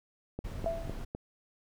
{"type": "click train", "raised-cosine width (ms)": 2, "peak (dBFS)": -23, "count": 4, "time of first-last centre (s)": [0.39, 1.149], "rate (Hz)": 3.95}
{"type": "noise", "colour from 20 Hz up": "brown", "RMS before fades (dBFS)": -39, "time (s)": [0.44, 1.05], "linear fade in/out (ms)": 10}
{"type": "tone with exponential decay", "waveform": "sine", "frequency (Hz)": 665, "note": "E5", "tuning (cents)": 15, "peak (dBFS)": -26, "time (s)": [0.66, 1.03], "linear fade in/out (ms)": 1, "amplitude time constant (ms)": 79}
{"effects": []}